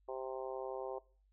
harmonic tone, 131 Hz, C3, 2 cents sharp, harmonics 3 / 4 / 5 / 6 / 7 / 8, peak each -44 / -44 / -47 / -48 / -50 / -53 dBFS, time 0.08-0.99 s, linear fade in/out 10 ms, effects noise-tail reverb RT60 0.4 s tail -21 dB re dry + added 49 Hz sine -68 dBFS peak until 1.32 s

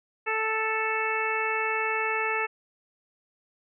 harmonic tone, 440 Hz, A4, in tune, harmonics 1 / 2 / 3 / 4 / 5 / 6, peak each -32 / -32 / -32 / -32 / -32 / -32 dBFS, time 0.26-2.47 s, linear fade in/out 20 ms, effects none

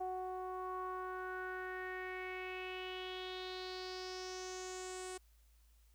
sawtooth tone with low-pass filter sweep, 370 Hz, F#4, in tune, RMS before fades -44 dBFS, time 0-5.18 s, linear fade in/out 10 ms, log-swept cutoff 770 to 8600 Hz, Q 4.7, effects added 55 Hz sine -64 dBFS peak until 5.94 s + white hiss -75 dBFS RMS until 5.94 s

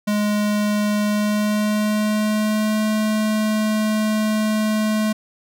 square tone with pitch glide, 208.7 to 215.2 Hz, G#3 to A3, +9 to -38 cents, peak -18 dBFS, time 0.07-5.13 s, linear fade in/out 10 ms, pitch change +53 cents, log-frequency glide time 1.07-2.83 s, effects none

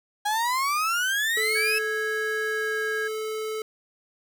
35% pulse exponential sweep, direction up, 818 to 2642 Hz, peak -21 dBFS, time 0.25-1.79 s, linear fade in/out 10 ms
square tone, 435.1 Hz, A4, 19 cents flat, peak -29 dBFS, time 1.37-3.62 s, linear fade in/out 2 ms
sine tone with pitch glide, 1655 to 1638.8 Hz, G#6 to G#6, -6 to -24 cents, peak -27 dBFS, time 1.55-3.08 s, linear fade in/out 10 ms, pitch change -18 cents, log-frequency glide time 2.46-2.78 s
effects none

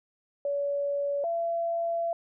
sine tone pair in turn, 568 / 675.5 Hz, C#5 / E5, +42 / +42 cents, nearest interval minor third, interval 300 cents, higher second, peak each -26 dBFS, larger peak neither, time 0.45-1.24 / 1.24-2.13 s, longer second, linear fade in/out 2 ms, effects none

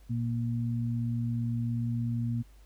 sine tone pair together, 118.01 / 235.2 Hz, A#2 / A#3, +22 / +16 cents, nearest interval octave, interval 1194 cents, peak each -29 / -33 dBFS, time 0.09-2.43 s, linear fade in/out 20 ms, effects added 50 Hz sine -52 dBFS peak until 2.65 s + pink hiss -65 dBFS RMS until 2.65 s

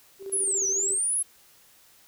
sine tone with tremolo, 389.9 Hz, G4, 9 cents flat, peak -32 dBFS, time 0.19-0.99 s, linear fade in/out 50 ms, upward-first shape square, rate 14 Hz, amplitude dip 55%
sine linear two-way sweep, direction down then up, 11000 to 5780 to 10970 Hz, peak -23 dBFS, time 0.32-1.23 s, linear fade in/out 10 ms, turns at 0.67 s
effects white hiss -57 dBFS RMS until 2.07 s

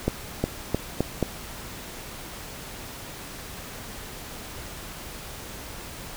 accelerating click train, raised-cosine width 2 ms, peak -8 dBFS, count 5, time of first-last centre 0.08-1.227 s, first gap 360 ms, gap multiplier 0.85, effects pink hiss -39 dBFS RMS until 6.16 s

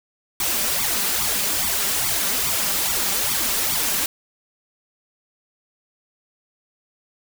white noise with flanger, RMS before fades -22 dBFS, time 0.4-4.06 s, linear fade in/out 2 ms, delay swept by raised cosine 0.85 to 5.15 ms, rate 2.4 Hz, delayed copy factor +0.8, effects none

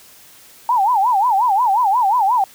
sine tone with vibrato, 880 Hz, A5, in tune, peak -12 dBFS, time 0.69-2.44 s, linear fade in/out 2 ms, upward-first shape sine, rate 5.6 Hz, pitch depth 240 cents each way, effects white hiss -45 dBFS RMS until 2.54 s

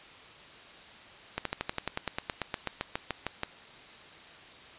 slowing click train, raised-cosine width 0.3 ms, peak -14 dBFS, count 19, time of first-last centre 1.38-3.434 s, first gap 73 ms, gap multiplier 1.05, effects white hiss -50 dBFS RMS until 4.78 s + resampled to 8000 Hz

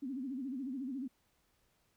sine tone with vibrato, 263.3 Hz, C4, 11 cents sharp, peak -37 dBFS, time 0.02-1.08 s, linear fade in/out 10 ms, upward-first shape sine, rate 14 Hz, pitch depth 140 cents each way, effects pink hiss -75 dBFS RMS until 1.96 s

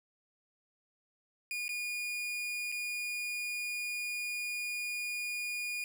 40% pulse tone with dropouts, 2440 Hz, D#7, 34 cents flat, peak -34 dBFS, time 1.51-5.84 s, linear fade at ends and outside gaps 1 ms, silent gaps 1.681-1.691 / 2.718-2.723 s, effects none

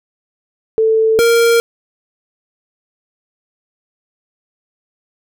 sine / square tone pair in turn, 442.8 / 465.3 Hz, A4 / A#4, +11 / -3 cents, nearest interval minor second, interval 86 cents, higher second, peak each -9 dBFS, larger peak neither, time 0.78-1.19 / 1.19-1.6 s, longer neither, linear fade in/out 0 ms, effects none

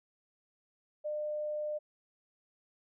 sine tone, 602 Hz, D5, 43 cents sharp, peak -33 dBFS, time 1.04-1.79 s, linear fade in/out 20 ms, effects none

